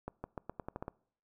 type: accelerating click train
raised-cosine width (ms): 1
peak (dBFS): -25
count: 9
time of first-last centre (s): 0.08-0.881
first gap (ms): 160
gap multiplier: 0.86
effects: noise-tail reverb RT60 0.6 s tail -24 dB re dry